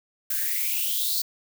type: noise with high-pass filter sweep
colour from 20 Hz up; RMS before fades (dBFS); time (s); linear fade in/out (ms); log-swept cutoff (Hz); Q
violet; -26; 0.3-1.22; 5; 1500 to 4500; 7.5
effects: none